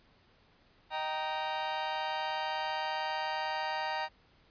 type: chord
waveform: sawtooth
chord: Eb major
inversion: none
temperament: just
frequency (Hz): 622.3 / 777.8 / 933.4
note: Eb5 / G5 / Bb5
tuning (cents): 0 / -14 / +2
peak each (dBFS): -36 / -33 / -31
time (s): 0.9-4.09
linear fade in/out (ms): 50
effects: pink hiss -65 dBFS RMS until 4.5 s + resampled to 11025 Hz